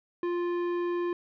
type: tone with tanh clipping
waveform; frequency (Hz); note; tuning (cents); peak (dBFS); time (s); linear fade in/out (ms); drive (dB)
sine; 349.2; F4; 0; -29; 0.23-1.13; 2; 13
effects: none